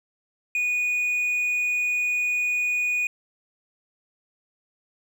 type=tone; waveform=triangle; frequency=2465 Hz; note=D#7; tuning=17 cents flat; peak=-20 dBFS; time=0.55-3.07 s; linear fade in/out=2 ms; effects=none